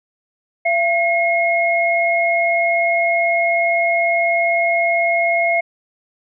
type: tone pair together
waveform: sine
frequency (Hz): 679.7 / 2158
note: F5 / C#7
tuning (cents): -47 / -47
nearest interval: octave + minor sixth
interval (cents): 2000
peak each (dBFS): -16 / -17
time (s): 0.65-5.61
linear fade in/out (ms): 10
effects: none